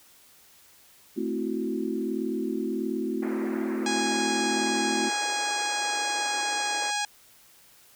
sine chord, F# half-diminished seventh, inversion first, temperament equal with one note detuned, 220 / 261.6 / 329.6 / 368.3 Hz, A3 / C4 / E4 / F#4, 0 / 0 / 0 / -8 cents, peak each -32 dBFS, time 1.16-5.1 s, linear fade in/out 20 ms
pink band-pass noise, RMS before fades -40 dBFS, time 3.22-6.91 s, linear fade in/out 10 ms, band 300 to 2200 Hz, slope 48 dB/octave
harmonic tone, 827 Hz, G#5, 8 cents flat, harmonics 1 / 2 / 3 / 4 / 5 / 6 / 7 / 8 / 9 / 10, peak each -30 / -33 / -35 / -36 / -37 / -38 / -38 / -39 / -40 / -40 dBFS, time 3.86-7.05 s, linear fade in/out 2 ms
effects white hiss -56 dBFS RMS until 7.95 s

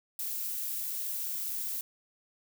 violet noise with high-pass filter sweep, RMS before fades -35 dBFS, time 0.19-1.81 s, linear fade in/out 2 ms, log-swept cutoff 700 to 330 Hz, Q 0.83, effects none

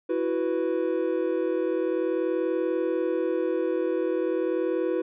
triangle chord, E suspended second, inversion none, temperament equal, 329.6 / 370 / 493.9 Hz, E4 / F#4 / B4, 0 / 0 / 0 cents, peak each -26 dBFS, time 0.09-5.02 s, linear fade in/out 10 ms, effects resampled to 8000 Hz

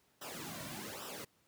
pink noise with flanger, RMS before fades -45 dBFS, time 0.21-1.25 s, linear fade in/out 10 ms, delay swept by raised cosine 0.45 to 2.45 ms, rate 1.2 Hz, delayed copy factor -0.8, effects pink hiss -72 dBFS RMS until 1.47 s + high-pass 100 Hz 12 dB/octave

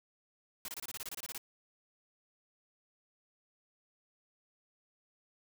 white noise bursts, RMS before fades -42 dBFS, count 13, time 0.65-1.379 s, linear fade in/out 2 ms, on 33 ms, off 25 ms, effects none

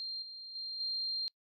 sine tone with level steps, 4186 Hz, C8, in tune, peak -37 / -44 / -38 / -33 dBFS, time 0-1.28 s, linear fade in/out 0 ms, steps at 0.22 / 0.55 / 0.8 s, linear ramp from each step 5 ms, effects noise-tail reverb RT60 0.1 s tail -25 dB re dry

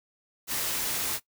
white noise, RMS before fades -30 dBFS, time 0.47-1.2 s, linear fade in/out 50 ms, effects noise-tail reverb RT60 0.1 s tail -18 dB re dry

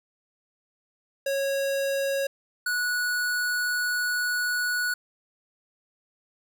square tone pair in turn, 550 / 1468.3 Hz, C#5 / F#6, -14 / -14 cents, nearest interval octave + perfect fourth, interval 1700 cents, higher second, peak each -25 dBFS, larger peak neither, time 1.26-2.27 / 2.66-4.94 s, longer second, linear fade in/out 5 ms, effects none

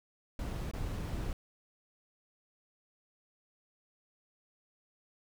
brown noise with dropouts, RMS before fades -37 dBFS, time 0.39-1.33 s, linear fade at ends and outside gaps 2 ms, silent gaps 0.713-0.735 s, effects none

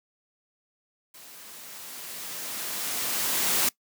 white noise with level ramp, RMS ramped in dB -48 to -23 dBFS, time 1.14-3.69 s, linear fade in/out 5 ms, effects noise-tail reverb RT60 0.1 s tail -21 dB re dry + high-pass 150 Hz 12 dB/octave

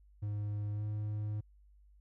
triangle tone with pitch glide, 103.83 to 105.64 Hz, G#2 to G#2, 0 to +30 cents, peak -32 dBFS, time 0.22-1.41 s, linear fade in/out 10 ms, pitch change +30 cents, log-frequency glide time 0.73-0.83 s, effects added 50 Hz sine -59 dBFS peak until 2 s

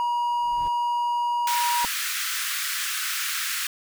triangle tone, 957 Hz, A#5, 45 cents sharp, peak -20 dBFS, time 0-1.85 s, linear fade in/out 0 ms
brown noise with exponential growth, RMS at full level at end -35 dBFS, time 0.22-0.68 s, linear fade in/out 1 ms, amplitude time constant 98 ms
pink high-pass noise, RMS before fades -28 dBFS, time 1.47-3.67 s, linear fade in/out 2 ms, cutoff 1300 Hz, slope 48 dB/octave
clicks, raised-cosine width 1 ms, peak -21 dBFS, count 2, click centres 1.845 / 1.849 s
effects none

